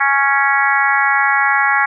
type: harmonic tone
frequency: 277.2 Hz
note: C#4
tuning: in tune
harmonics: 3 / 4 / 5 / 6 / 7 / 8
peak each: -18 / -19 / -19 / -17 / -18 / -22 dBFS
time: 0-1.86 s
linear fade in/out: 10 ms
effects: none